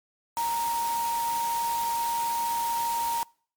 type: tone in noise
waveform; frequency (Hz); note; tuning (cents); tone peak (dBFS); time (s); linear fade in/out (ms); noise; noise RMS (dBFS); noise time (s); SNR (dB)
sine; 932.3; A#5; 0; -25; 0.37-3.23; 0; white; -36; 0.37-3.23; +8
effects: noise-tail reverb RT60 0.5 s tail -26 dB re dry + MP3 96 kbps